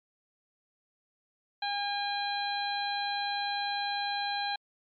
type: harmonic tone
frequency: 810 Hz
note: G#5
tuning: 43 cents flat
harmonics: 1 / 2 / 3 / 4 / 5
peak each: -32 / -37 / -42 / -42 / -36 dBFS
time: 1.62-4.56 s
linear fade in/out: 5 ms
effects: MP3 64 kbps